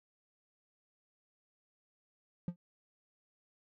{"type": "tone with exponential decay", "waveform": "triangle", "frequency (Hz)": 174.61, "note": "F3", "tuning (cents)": 0, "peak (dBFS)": -28, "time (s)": [2.48, 2.56], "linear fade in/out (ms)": 2, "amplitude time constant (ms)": 17, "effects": []}